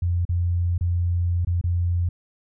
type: tone with dropouts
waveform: sine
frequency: 87.31 Hz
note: F2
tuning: in tune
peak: -19 dBFS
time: 0.02-2.09 s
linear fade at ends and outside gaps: 5 ms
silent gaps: 0.252-0.291 / 0.78-0.809 / 1.449-1.471 / 1.613-1.639 s
effects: none